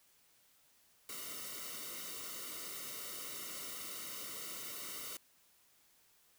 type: noise with comb filter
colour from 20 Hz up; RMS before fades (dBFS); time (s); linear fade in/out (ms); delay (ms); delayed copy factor
white; -45; 1.09-5.17; 2; 1.2; -0.85
effects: white hiss -69 dBFS RMS until 6.38 s